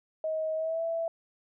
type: tone with pitch glide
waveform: sine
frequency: 632 to 662.3 Hz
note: D#5 to E5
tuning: +27 to +8 cents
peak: -28 dBFS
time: 0.24-1.08 s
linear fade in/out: 2 ms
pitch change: +81 cents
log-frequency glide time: 0.55-0.83 s
effects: none